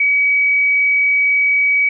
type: tone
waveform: sine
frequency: 2271 Hz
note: C#7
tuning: 41 cents sharp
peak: -11 dBFS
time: 0-1.89 s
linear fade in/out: 5 ms
effects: none